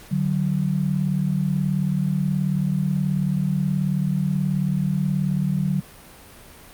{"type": "tone pair together", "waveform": "sine", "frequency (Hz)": [148.4, 186.97], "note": ["D3", "F#3"], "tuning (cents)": [18, 18], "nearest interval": "major third", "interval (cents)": 400, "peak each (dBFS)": -22, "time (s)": [0.11, 5.81], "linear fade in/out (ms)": 10, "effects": ["pink hiss -45 dBFS RMS until 6.73 s", "Opus 48 kbps"]}